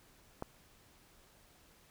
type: click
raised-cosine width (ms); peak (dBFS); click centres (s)
1; -24; 0.424
effects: pink hiss -64 dBFS RMS until 1.9 s